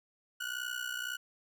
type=ring-modulated tone; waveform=30% pulse; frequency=1468 Hz; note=F#6; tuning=14 cents flat; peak=-30 dBFS; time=0.4-1.17 s; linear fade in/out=10 ms; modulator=30.9 Hz; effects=none